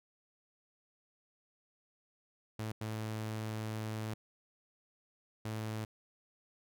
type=tone bursts at uneven times; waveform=sawtooth; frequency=109.2 Hz; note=A2; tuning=13 cents flat; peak=-33 dBFS; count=3; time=2.59-2.72 / 2.81-4.14 / 5.45-5.85 s; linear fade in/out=5 ms; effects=none